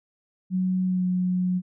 sine tone with pitch glide, 185 to 182.03 Hz, F#3 to F#3, 0 to -28 cents, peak -21 dBFS, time 0.5-1.62 s, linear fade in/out 50 ms, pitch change -28 cents, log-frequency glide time 0.85-1.05 s, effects none

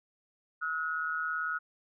sine tone pair together, 1290 / 1448 Hz, E6 / F#6, -38 / -38 cents, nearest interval major second, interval 200 cents, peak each -35 / -32 dBFS, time 0.61-1.59 s, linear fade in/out 20 ms, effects none

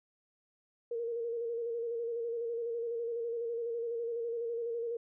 sine tone with vibrato, 466.2 Hz, A#4, in tune, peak -33 dBFS, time 0.91-4.97 s, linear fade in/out 5 ms, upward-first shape square, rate 12 Hz, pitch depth 31 cents each way, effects none

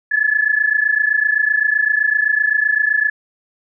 sine tone pair together, 1704.2 / 1732 Hz, G#6 / A6, +44 / -28 cents, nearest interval unison, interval 28 cents, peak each -16 dBFS, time 0.11-3.1 s, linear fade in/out 10 ms, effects none

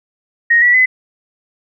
sine tone with pitch steps, 1871 / 1946 / 2024 Hz, A#6 / B6 / B6, +6 / -26 / +42 cents, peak -7 dBFS, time 0.5-0.86 s, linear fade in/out 10 ms, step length 120 ms, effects none

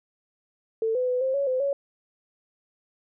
sine tone with pitch steps, 446.9 / 504 / 500 / 526 / 559 / 513 / 559 Hz, A4 / B4 / B4 / C5 / C#5 / C5 / C#5, +27 / +35 / +21 / +9 / +14 / -34 / +14 cents, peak -22 dBFS, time 0.82-1.73 s, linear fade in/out 2 ms, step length 130 ms, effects none

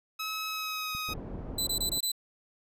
15% pulse tone with pitch glide, 1285 to 1257.8 Hz, E6 to D#6, -45 to +18 cents, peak -26 dBFS, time 0.19-1.14 s, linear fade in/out 10 ms, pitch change -37 cents, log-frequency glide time 0.47-0.94 s
click train, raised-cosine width 5 ms, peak -31 dBFS, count 3, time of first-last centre 0.95-1.407 s, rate 4.38 Hz
pink low-pass noise, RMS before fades -39 dBFS, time 1.08-1.99 s, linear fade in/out 10 ms, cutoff 550 Hz, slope 12 dB/octave
20% pulse tone bursts, 4004 Hz, B7, 23 cents sharp, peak -22 dBFS, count 5, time 1.58-2.118 s, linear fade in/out 5 ms, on 90 ms, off 22 ms
effects none

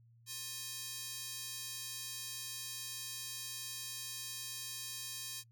square tone with high-pass filter, 354.7 Hz, F4, 27 cents sharp, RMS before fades -44 dBFS, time 0.26-5.44 s, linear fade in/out 50 ms, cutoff 4600 Hz, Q 0.91, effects noise-tail reverb RT60 0.1 s tail -25 dB re dry + added 116 Hz sine -61 dBFS peak until 5.51 s

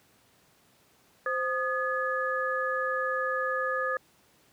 sine tone cluster, 520 / 1235 / 1702 Hz, C5 / D#6 / G#6, -11 / -13 / +42 cents, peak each -31 dBFS, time 1.26-3.97 s, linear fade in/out 2 ms, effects pink hiss -63 dBFS RMS until 4.52 s + high-pass 100 Hz 12 dB/octave

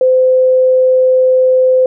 sine tone, 514 Hz, C5, 31 cents flat, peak -6 dBFS, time 0.01-1.86 s, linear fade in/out 2 ms, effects none

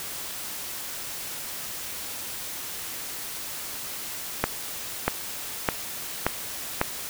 accelerating click train, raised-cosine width 0.5 ms, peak -5 dBFS, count 5, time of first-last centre 4.44-6.814 s, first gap 640 ms, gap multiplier 0.95, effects white hiss -35 dBFS RMS until 7.09 s

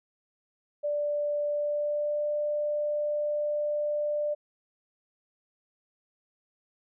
sine tone with pitch glide, 587.3 to 593.4 Hz, D5 to D5, 0 to +18 cents, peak -26 dBFS, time 0.83-4.35 s, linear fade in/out 20 ms, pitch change +18 cents, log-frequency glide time 1.48-2.29 s, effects none

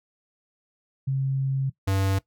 sine / square tone pair in turn, 134.8 / 96.83 Hz, C#3 / G2, -48 / -21 cents, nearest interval tritone, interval 573 cents, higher first, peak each -22 dBFS, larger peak neither, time 1.07-1.7 / 1.87-2.19 s, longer first, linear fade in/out 10 ms, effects noise-tail reverb RT60 0.1 s tail -18 dB re dry

